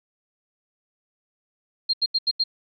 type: tone bursts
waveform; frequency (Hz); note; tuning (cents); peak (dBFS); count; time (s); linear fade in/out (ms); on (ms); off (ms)
sine; 4208; C8; +9; -18; 5; 1.89-2.439; 10; 45; 81
effects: none